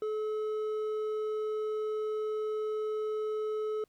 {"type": "tone with hard clipping", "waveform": "sine", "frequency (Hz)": 430, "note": "A4", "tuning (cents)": -40, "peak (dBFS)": -32, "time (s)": [0.02, 3.84], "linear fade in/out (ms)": 2, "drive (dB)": 5, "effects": ["pink hiss -74 dBFS RMS until 3.88 s"]}